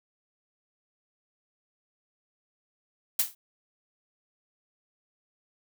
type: noise with exponential decay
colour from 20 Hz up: blue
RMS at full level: -20 dBFS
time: 3.19-3.35 s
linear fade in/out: 5 ms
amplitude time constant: 34 ms
effects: none